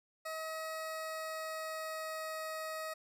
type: tone with pitch glide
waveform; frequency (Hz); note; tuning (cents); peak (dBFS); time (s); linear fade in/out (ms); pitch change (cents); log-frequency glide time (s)
20% pulse; 637 to 632.6; D#5 to D#5; +41 to +29; -34; 0.25-2.94; 10; -12; 0.75-2.44
effects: none